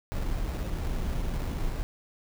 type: noise with sample-and-hold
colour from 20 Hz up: brown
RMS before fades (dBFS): -30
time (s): 0.12-1.83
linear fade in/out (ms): 0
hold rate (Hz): 3150
effects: none